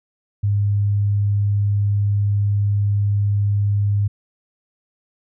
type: tone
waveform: sine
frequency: 101.9 Hz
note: G#2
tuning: 32 cents flat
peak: -15 dBFS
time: 0.43-4.08 s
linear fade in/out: 10 ms
effects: none